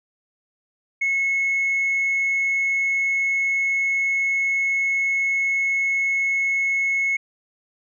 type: tone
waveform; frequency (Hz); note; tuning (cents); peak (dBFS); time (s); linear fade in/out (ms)
sine; 2186; C#7; -25; -17; 1.01-7.17; 10
effects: tanh soft clip ceiling -16 dBFS